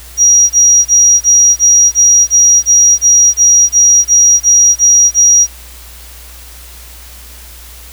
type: tone bursts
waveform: sine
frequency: 5740 Hz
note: F8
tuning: 47 cents sharp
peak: -3 dBFS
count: 15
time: 0.17-5.47 s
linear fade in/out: 50 ms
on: 330 ms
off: 25 ms
effects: added 60 Hz sine -33 dBFS peak until 7.92 s + white hiss -35 dBFS RMS until 7.92 s